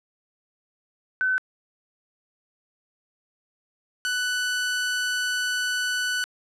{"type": "tone pair in turn", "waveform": ["sine", "sawtooth"], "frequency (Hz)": [1517, 1490.1], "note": ["F#6", "F#6"], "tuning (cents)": [43, 12], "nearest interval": "unison", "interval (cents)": 31, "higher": "first", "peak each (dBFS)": -20, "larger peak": "neither", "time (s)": [[1.21, 1.38], [4.05, 6.24]], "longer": "second", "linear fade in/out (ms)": 0, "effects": ["low-pass 10000 Hz 12 dB/octave"]}